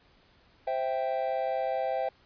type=chord; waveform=triangle; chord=C major; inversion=none; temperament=equal; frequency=523.3 / 659.3 / 784 Hz; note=C5 / E5 / G5; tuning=0 / 0 / 0 cents; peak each=-30 dBFS; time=0.67-2.09 s; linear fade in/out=5 ms; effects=pink hiss -62 dBFS RMS until 2.25 s + resampled to 11025 Hz